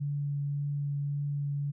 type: tone with vibrato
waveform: sine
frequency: 143.3 Hz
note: D3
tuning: 42 cents flat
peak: -29 dBFS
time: 0-1.72 s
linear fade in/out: 20 ms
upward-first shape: triangle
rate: 1.8 Hz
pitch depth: 10 cents each way
effects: none